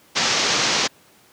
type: low-pass noise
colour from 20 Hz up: white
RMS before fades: -20 dBFS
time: 0.15-0.88 s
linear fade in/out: 20 ms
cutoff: 6400 Hz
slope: 48 dB/octave
effects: pink hiss -53 dBFS RMS until 1.32 s + high-pass 150 Hz 12 dB/octave